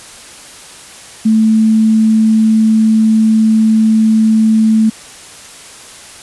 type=tone; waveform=sine; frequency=220 Hz; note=A3; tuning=in tune; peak=-6 dBFS; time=1.25-4.9 s; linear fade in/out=10 ms; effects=white hiss -34 dBFS RMS until 6.22 s + resampled to 24000 Hz